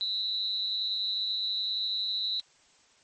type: tone with amplitude modulation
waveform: sine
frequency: 3951 Hz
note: B7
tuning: in tune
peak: -24 dBFS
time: 0.01-2.4 s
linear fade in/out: 0 ms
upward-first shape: sine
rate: 208 Hz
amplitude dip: 85%
effects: white hiss -62 dBFS RMS until 3.03 s + MP3 32 kbps